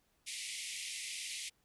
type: band-pass noise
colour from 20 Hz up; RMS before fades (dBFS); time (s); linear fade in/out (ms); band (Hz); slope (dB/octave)
pink; -43; 0.26-1.5; 20; 2000 to 11000; 96
effects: pink hiss -75 dBFS RMS until 1.64 s